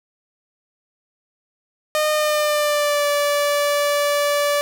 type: tone with pitch glide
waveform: sawtooth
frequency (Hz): 611 to 579.7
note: D#5 to D5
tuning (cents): -32 to -23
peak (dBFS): -13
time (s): 1.95-4.61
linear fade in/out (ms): 0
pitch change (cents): -91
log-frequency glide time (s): 2.1-3.08
effects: none